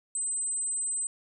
sine tone, 8110 Hz, B8, 45 cents sharp, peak -28 dBFS, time 0.15-1.07 s, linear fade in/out 2 ms, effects none

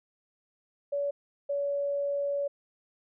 sine tone pair in turn, 569 / 567 Hz, C#5 / C#5, +45 / +39 cents, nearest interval unison, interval 6 cents, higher first, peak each -27 dBFS, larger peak neither, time 0.92-1.11 / 1.49-2.48 s, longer second, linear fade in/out 10 ms, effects none

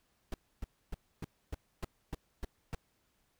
brown noise bursts, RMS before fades -37 dBFS, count 9, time 0.32-2.749 s, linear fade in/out 2 ms, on 21 ms, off 280 ms, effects pink hiss -75 dBFS RMS until 3.39 s

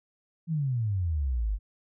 sine exponential sweep, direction down, 169.8 to 46.62 Hz, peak -25 dBFS, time 0.47-1.59 s, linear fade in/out 50 ms, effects none

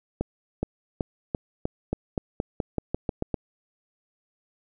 accelerating click train, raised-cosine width 2 ms, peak -12 dBFS, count 14, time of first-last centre 0.21-3.342 s, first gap 420 ms, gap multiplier 0.9, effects none

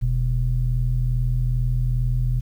square tone with low-pass filter, 41.2 Hz, E1, in tune, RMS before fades -21 dBFS, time 0.01-2.41 s, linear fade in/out 20 ms, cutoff 110 Hz, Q 8.2, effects 9-bit

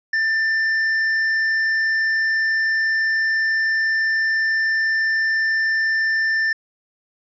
triangle tone with tanh clipping, 1783 Hz, A6, 22 cents sharp, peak -18 dBFS, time 0.13-6.53 s, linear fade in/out 5 ms, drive 10 dB, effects resampled to 16000 Hz

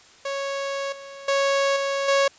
sawtooth tone with level steps, 553 Hz, C#5, 4 cents flat, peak -22 / -34 / -15 / -19 / -13 dBFS, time 0.25-2.28 s, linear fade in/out 5 ms, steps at 0.92 / 1.28 / 1.76 / 2.08 s, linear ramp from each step 5 ms, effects white hiss -51 dBFS RMS until 2.38 s + resampled to 16000 Hz

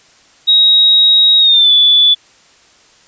sine tone with pitch glide, 3796 to 3461 Hz, A#7 to A7, +31 to -29 cents, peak -5 dBFS, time 0.47-2.15 s, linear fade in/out 20 ms, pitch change -160 cents, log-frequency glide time 1.38-1.72 s, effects white hiss -47 dBFS RMS until 3.07 s + resampled to 16000 Hz

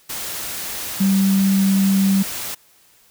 sine tone in noise, 194.3 Hz, G3, 15 cents flat, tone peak -13 dBFS, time 1-2.23 s, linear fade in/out 10 ms, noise white, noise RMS -28 dBFS, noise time 0.09-2.55 s, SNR +12 dB, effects white hiss -54 dBFS RMS until 3.1 s

